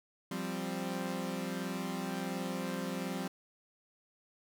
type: chord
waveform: sawtooth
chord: F suspended second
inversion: none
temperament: equal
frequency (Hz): 174.61 / 196 / 261.6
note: F3 / G3 / C4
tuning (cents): 0 / 0 / 0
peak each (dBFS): -36 / -35 / -36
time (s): 0.31-3.28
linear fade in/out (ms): 5
effects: none